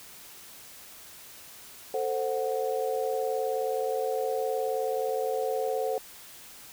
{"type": "chord", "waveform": "sine", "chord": "F# diminished", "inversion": "first", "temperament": "equal with one note detuned", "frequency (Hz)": [444.1, 523.3, 740], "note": ["A4", "C5", "F#5"], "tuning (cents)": [16, 0, 0], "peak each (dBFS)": [-30, -30, -33], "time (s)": [1.94, 5.98], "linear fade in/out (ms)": 2, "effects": ["white hiss -48 dBFS RMS until 6.72 s"]}